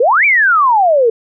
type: exponential two-way sweep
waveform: sine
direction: up then down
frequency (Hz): 440 to 2400 to 440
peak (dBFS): -7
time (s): 0-1.1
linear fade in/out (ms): 5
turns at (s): 0.25
effects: none